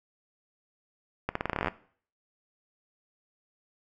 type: accelerating click train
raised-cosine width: 0.5 ms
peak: -13 dBFS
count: 14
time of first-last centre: 1.29-1.683 s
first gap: 64 ms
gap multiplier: 0.86
effects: noise-tail reverb RT60 0.5 s tail -18 dB re dry